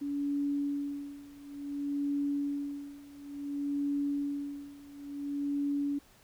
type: tone with tremolo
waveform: sine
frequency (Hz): 284.8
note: C#4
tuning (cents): +47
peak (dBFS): -28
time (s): 0.01-5.99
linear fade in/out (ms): 10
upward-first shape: sine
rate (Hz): 0.57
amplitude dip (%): 90
effects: pink hiss -61 dBFS RMS until 6.23 s